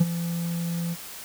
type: tone with ADSR envelope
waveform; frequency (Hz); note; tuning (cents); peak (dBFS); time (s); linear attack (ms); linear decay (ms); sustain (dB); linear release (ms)
triangle; 170; F3; -46; -11; 0-0.96; 10; 33; -13; 37
effects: white hiss -40 dBFS RMS until 1.24 s